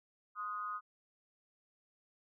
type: tone with amplitude modulation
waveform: sine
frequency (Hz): 1244.5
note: D#6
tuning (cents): 0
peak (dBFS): -34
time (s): 0.35-0.81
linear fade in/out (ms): 50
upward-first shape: sine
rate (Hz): 204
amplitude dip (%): 75
effects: none

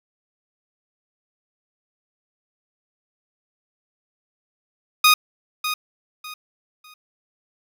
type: tone with echo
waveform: 15% pulse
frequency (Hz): 1241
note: D#6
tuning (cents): -5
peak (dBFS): -5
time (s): 5.04-5.14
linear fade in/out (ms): 5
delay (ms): 600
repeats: 3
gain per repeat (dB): -11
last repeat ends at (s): 6.94
effects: none

